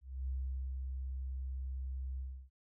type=tone with ADSR envelope; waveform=sine; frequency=65.41 Hz; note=C2; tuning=in tune; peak=-34 dBFS; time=0.01-2.5 s; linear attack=270 ms; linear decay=460 ms; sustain=-3 dB; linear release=310 ms; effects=none